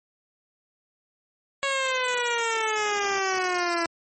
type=exponential sweep; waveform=10% pulse; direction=down; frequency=554.4 to 334 Hz; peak=-15 dBFS; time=1.63-3.86 s; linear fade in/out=0 ms; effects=MP3 32 kbps